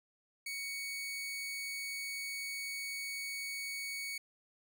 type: tone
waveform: sawtooth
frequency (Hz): 2232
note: C#7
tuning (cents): +11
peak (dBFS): -35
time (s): 0.46-4.18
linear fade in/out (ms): 5
effects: none